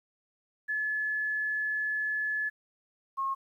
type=tone pair in turn; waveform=sine; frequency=1717 / 1081.6 Hz; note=A6 / C#6; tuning=-43 / -43 cents; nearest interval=minor sixth; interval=800 cents; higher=first; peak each=-28 dBFS; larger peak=neither; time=0.68-2.5 / 3.17-3.35 s; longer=first; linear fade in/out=20 ms; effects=11-bit